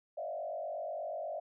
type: tone with frequency modulation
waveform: sine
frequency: 640 Hz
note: D#5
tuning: 49 cents sharp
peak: -36 dBFS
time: 0.17-1.4 s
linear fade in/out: 10 ms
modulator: 48.3 Hz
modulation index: 1.4
effects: none